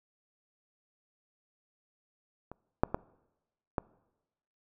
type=clicks; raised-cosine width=1 ms; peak=-29 / -9 / -15 / -15 dBFS; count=4; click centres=2.516 / 2.835 / 2.945 / 3.782 s; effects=noise-tail reverb RT60 1.0 s tail -23 dB re dry